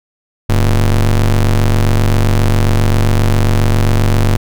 square ring-modulated tone, 61.74 Hz, B1, in tune, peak -6 dBFS, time 0.49-4.37 s, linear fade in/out 10 ms, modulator 38 Hz, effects none

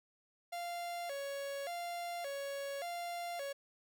45% pulse tone with vibrato, 622.3 Hz, D#5, in tune, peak -39 dBFS, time 0.52-3.53 s, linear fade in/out 10 ms, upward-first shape square, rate 0.87 Hz, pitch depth 190 cents each way, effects none

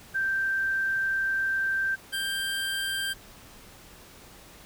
sine / 25% pulse tone pair in turn, 1568 / 1579.8 Hz, G6 / G6, 0 / +13 cents, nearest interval unison, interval 13 cents, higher second, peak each -24 / -24 dBFS, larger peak neither, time 0.14-1.96 / 2.12-3.14 s, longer first, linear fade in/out 20 ms, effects pink hiss -50 dBFS RMS until 4.65 s

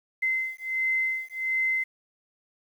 sine beating tone pair, 2063 / 2064.4 Hz, C7 / C7, -25 / -24 cents, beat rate 1.4 Hz, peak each -28 dBFS, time 0.22-1.84 s, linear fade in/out 10 ms, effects 9-bit

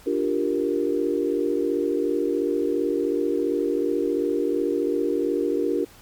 sine chord, G minor seventh, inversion second, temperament equal, 293.7 / 349.2 / 392 / 466.2 Hz, D4 / F4 / G4 / Bb4, 0 / 0 / 0 / 0 cents, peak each -26 dBFS, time 0.06-5.85 s, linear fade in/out 10 ms, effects pink hiss -50 dBFS RMS until 6.01 s + MP3 96 kbps

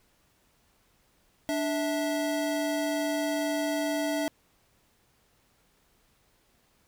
square tone pair together, 293.7 / 650.6 Hz, D4 / E5, 0 / -23 cents, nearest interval octave + major second, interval 1377 cents, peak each -30 / -31 dBFS, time 1.49-4.28 s, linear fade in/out 0 ms, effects pink hiss -67 dBFS RMS until 6.87 s

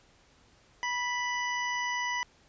harmonic tone with a mistuned harmonic, 987.8 Hz, B5, in tune, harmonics 1 / 2 / 3 / 5 / 6, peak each -33 / -32 / -40 / -47 / -43 dBFS, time 0.83-2.23 s, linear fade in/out 0 ms, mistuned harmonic 1, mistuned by -22 cents, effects pink hiss -62 dBFS RMS until 2.48 s + resampled to 16000 Hz

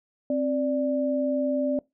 sine tone pair together, 264 / 587.3 Hz, C4 / D5, +16 / 0 cents, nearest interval octave + major second, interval 1384 cents, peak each -25 dBFS, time 0.3-1.79 s, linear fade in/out 2 ms, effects noise-tail reverb RT60 0.2 s tail -23 dB re dry

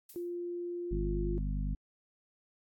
violet noise with exponential decay, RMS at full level -46 dBFS, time 0.09-0.37 s, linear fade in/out 5 ms, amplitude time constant 59 ms
sine tone, 349.2 Hz, F4, in tune, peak -35 dBFS, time 0.16-1.38 s, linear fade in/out 0 ms
harmonic tone, 50 Hz, G1, 35 cents sharp, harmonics 1 / 2 / 3 / 4 / 5, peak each -32 / -44 / -39 / -42 / -45 dBFS, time 0.91-1.75 s, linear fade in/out 5 ms
effects AAC 64 kbps

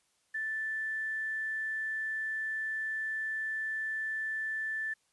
sine tone with quantisation, 1760 Hz, A6, in tune, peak -32 dBFS, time 0.34-4.94 s, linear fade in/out 10 ms, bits 10, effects white hiss -73 dBFS RMS until 5.12 s + resampled to 24000 Hz

